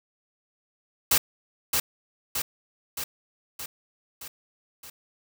white noise with echo, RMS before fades -20 dBFS, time 1.11-1.18 s, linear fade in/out 5 ms, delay 620 ms, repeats 6, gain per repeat -4 dB, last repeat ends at 4.9 s, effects none

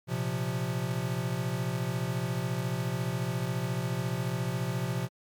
square chord, Bb suspended second, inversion none, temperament equal, 116.54 / 130.81 / 174.61 Hz, Bb2 / C3 / F3, 0 / 0 / 0 cents, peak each -35 / -33 / -35 dBFS, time 0.07-5.09 s, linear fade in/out 50 ms, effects MP3 96 kbps

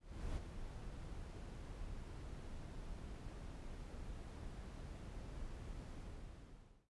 brown noise with ADSR envelope, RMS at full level -42 dBFS, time 0-6.89 s, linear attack 360 ms, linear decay 35 ms, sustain -7 dB, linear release 940 ms, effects resampled to 24000 Hz

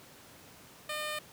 10% pulse tone, 606 Hz, D#5, 46 cents flat, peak -26 dBFS, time 0.89-1.19 s, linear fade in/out 5 ms, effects pink hiss -54 dBFS RMS until 1.32 s + high-pass 100 Hz 12 dB/octave

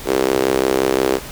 sawtooth tone with high-pass filter, 65.7 Hz, C2, 8 cents sharp, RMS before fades -17 dBFS, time 0.05-1.2 s, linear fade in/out 50 ms, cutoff 390 Hz, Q 3.4, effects pink hiss -33 dBFS RMS until 1.31 s

